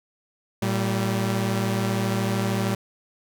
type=tone pair together; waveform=sawtooth; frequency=113.47 / 194 Hz; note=A#2 / G3; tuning=-46 / -18 cents; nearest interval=major sixth; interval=928 cents; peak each=-21 dBFS; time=0.62-2.75 s; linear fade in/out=5 ms; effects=none